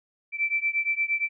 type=beating tone pair; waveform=sine; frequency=2328 / 2336.6 Hz; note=D7 / D7; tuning=-16 / -9 cents; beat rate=8.6 Hz; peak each=-26 / -27 dBFS; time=0.32-1.29 s; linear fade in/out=50 ms; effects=none